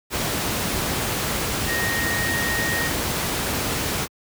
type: tone in noise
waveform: sine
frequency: 1864.7 Hz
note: A#6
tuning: in tune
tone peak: -24 dBFS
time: 1.66-2.91 s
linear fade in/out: 50 ms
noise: pink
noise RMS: -24 dBFS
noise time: 0.1-4.08 s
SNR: -3 dB
effects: high-pass 60 Hz 12 dB/octave